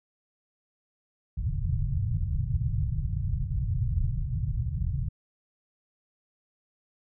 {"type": "low-pass noise", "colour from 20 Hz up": "white", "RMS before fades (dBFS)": -28, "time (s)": [1.37, 5.09], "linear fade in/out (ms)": 5, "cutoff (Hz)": 140, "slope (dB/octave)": 48, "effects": []}